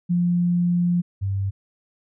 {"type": "tone pair in turn", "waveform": "sine", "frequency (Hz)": [175.2, 97.93], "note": ["F3", "G2"], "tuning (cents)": [6, -1], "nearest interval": "minor seventh", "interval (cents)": 1007, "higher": "first", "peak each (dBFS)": [-17, -21], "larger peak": "first", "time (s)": [[0.09, 1.02], [1.21, 1.51]], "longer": "first", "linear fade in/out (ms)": 20, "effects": []}